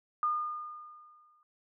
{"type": "tone with exponential decay", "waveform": "sine", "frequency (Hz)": 1217, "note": "D#6", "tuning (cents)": -39, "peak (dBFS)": -25, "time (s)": [0.23, 1.43], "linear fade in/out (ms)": 1, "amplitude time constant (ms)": 260, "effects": []}